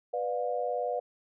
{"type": "chord", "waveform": "sine", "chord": "B diminished", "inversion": "none", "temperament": "just", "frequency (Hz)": [493.9, 592.7, 711.2], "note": ["B4", "D5", "F5"], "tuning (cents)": [0, 16, 31], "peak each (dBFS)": [-32, -34, -33], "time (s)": [0.13, 1], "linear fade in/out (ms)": 10, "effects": []}